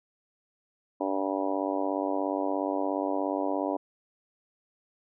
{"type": "harmonic tone", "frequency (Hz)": 97, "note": "G2", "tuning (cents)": -18, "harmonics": [3, 4, 5, 6, 7, 8, 9, 10], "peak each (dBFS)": [-31, -36, -37, -33, -35, -37, -40, -37], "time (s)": [1, 3.77], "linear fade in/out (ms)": 10, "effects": []}